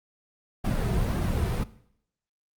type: noise with flanger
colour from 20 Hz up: brown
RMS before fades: -26 dBFS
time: 0.64-1.64 s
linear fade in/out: 10 ms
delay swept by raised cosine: 2 to 3.7 ms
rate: 1.8 Hz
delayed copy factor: -0.55
effects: noise-tail reverb RT60 0.7 s tail -18 dB re dry + Opus 32 kbps